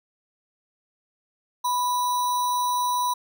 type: tone with sample-and-hold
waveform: sine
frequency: 987.8 Hz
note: B5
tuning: in tune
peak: -21 dBFS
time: 1.64-3.14 s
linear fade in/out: 10 ms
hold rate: 4900 Hz
effects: none